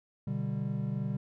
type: chord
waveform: triangle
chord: G major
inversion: first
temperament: equal with one note detuned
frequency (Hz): 124.11 / 146.83 / 196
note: B2 / D3 / G3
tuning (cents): +9 / 0 / 0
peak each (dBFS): -33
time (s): 0.27-1.17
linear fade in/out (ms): 5
effects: none